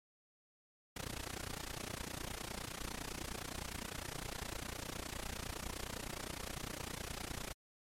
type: noise with amplitude modulation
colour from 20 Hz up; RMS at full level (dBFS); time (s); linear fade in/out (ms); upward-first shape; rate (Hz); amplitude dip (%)
pink; -40; 0.96-7.53; 5; sine; 29.8; 95
effects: low-pass 12000 Hz 12 dB/octave + MP3 64 kbps